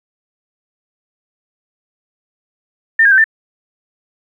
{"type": "tone with pitch steps", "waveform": "sine", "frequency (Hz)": [1804, 1630, 1546, 1781], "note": ["A6", "G#6", "G6", "A6"], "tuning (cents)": [43, -33, -24, 21], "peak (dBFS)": -6, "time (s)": [2.99, 3.242], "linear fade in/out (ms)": 5, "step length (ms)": 63, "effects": ["8-bit"]}